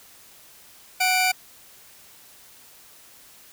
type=tone pair together; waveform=sawtooth; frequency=740 / 2349 Hz; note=F#5 / D7; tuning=0 / 0 cents; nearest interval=octave + minor sixth; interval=2000 cents; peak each=-18 dBFS; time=1-1.32 s; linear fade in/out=10 ms; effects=white hiss -50 dBFS RMS until 3.52 s